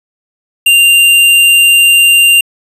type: tone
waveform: square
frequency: 2786 Hz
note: F7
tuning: 5 cents flat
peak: -4 dBFS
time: 0.66-2.41 s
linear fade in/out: 5 ms
effects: resampled to 32000 Hz + 7-bit